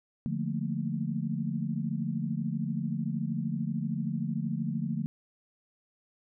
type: chord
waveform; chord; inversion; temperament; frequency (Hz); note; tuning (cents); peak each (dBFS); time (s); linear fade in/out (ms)
sine; Bb major seventh; first; equal; 146.83 / 174.61 / 220 / 233.1; D3 / F3 / A3 / Bb3; 0 / 0 / 0 / 0; -34 / -34 / -34 / -37; 0.26-5.06; 0
effects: none